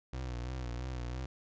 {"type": "tone with vibrato", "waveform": "30% pulse", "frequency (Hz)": 62, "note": "B1", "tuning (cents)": 7, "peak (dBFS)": -34, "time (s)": [0.13, 1.26], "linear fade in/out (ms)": 5, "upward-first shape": "sine", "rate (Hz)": 3, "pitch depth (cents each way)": 71, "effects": ["resampled to 16000 Hz"]}